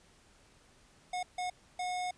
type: tone bursts at uneven times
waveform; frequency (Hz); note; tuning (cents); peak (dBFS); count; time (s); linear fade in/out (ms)
square; 726; F#5; -33; -34; 3; 1.13-1.23 / 1.38-1.5 / 1.79-2.11; 5
effects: pink hiss -63 dBFS RMS until 2.17 s + resampled to 22050 Hz